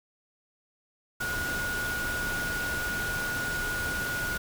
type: tone in noise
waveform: sine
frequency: 1447 Hz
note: F#6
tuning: 39 cents flat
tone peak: -30 dBFS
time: 1.2-4.38 s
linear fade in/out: 10 ms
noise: pink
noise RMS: -35 dBFS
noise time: 1.2-4.38 s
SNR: +2 dB
effects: none